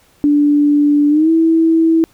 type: tone with pitch glide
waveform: sine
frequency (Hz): 292 to 325.9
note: D4 to E4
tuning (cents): -10 to -20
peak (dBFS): -8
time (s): 0.24-2.04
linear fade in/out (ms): 0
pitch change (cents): +190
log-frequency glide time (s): 1.09-1.3
effects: pink hiss -52 dBFS RMS until 2.13 s